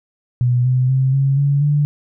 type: tone with pitch steps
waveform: sine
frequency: 123.2 / 127.54 / 132.04 / 136.7 / 141.52 / 146.51 Hz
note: B2 / C3 / C3 / C#3 / C#3 / D3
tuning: -4 / -44 / +16 / -24 / +36 / -4 cents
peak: -12 dBFS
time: 0.41-1.85 s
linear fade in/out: 0 ms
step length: 240 ms
effects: none